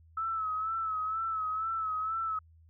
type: tone with vibrato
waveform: sine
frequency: 1300 Hz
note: E6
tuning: 24 cents flat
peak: -30 dBFS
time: 0.17-2.39 s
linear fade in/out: 5 ms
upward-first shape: sine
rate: 2.1 Hz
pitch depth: 50 cents each way
effects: added 81 Hz sine -56 dBFS peak until 2.69 s